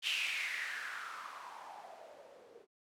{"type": "noise with low-pass filter sweep", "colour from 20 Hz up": "violet", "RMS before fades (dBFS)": -42, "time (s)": [0.02, 2.67], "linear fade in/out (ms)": 50, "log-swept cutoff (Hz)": [3000, 410], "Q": 5.6, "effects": []}